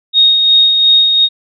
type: tone with tremolo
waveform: sine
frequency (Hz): 3729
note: A#7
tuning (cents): 0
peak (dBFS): -4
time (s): 0.13-1.29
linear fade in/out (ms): 50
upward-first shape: sine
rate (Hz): 2.8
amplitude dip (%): 40
effects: none